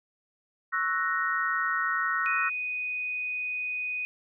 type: chord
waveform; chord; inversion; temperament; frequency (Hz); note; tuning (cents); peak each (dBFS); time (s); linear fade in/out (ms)
sine; F# dominant seventh; second; equal; 1108.7 / 1318.5 / 1480 / 1864.7; C#6 / E6 / F#6 / A#6; 0 / 0 / 0 / 0; -34 / -30 / -30 / -30; 0.72-2.5; 20
type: tone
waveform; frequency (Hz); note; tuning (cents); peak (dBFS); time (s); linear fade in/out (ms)
sine; 2489; D#7; 0; -29; 2.26-4.05; 0
effects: none